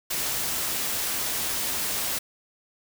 white noise, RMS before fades -28 dBFS, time 0.1-2.19 s, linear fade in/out 10 ms, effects none

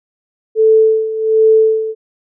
sine tone with tremolo, 440 Hz, A4, in tune, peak -5 dBFS, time 0.55-1.95 s, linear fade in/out 50 ms, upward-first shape sine, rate 1.3 Hz, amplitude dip 75%, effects none

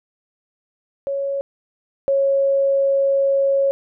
sine tone pair in turn, 554.4 / 549.9 Hz, C#5 / C#5, 0 / -14 cents, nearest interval unison, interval 14 cents, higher first, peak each -20 / -14 dBFS, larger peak second, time 1.07-1.41 / 2.08-3.71 s, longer second, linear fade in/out 0 ms, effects none

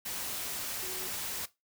sine tone in noise, 370 Hz, F#4, in tune, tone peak -44 dBFS, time 0.82-1.08 s, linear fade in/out 10 ms, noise white, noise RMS -37 dBFS, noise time 0.05-1.46 s, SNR -10 dB, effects noise-tail reverb RT60 0.2 s tail -17 dB re dry

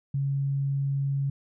sine tone, 138.59 Hz, C#3, in tune, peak -24 dBFS, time 0.14-1.3 s, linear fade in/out 5 ms, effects none

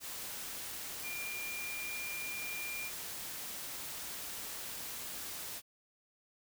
sine tone in noise, 2396 Hz, D7, 34 cents sharp, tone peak -40 dBFS, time 1.02-2.91 s, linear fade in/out 50 ms, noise white, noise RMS -43 dBFS, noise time 0-5.62 s, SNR 0 dB, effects none

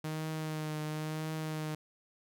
sawtooth tone with vibrato, 155.3 Hz, D#3, 3 cents flat, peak -31 dBFS, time 0.04-1.75 s, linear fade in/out 5 ms, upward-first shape triangle, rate 0.97 Hz, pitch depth 28 cents each way, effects none

